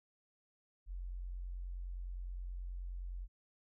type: tone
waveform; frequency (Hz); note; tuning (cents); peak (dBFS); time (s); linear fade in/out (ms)
sine; 44.78; F1; +44; -40; 0.86-3.28; 50
effects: none